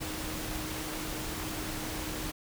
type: tone in noise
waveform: sine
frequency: 311.1 Hz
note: D#4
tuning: in tune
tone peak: -41 dBFS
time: 0-2.32 s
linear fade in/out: 20 ms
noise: pink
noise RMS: -37 dBFS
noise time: 0-2.32 s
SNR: -7 dB
effects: none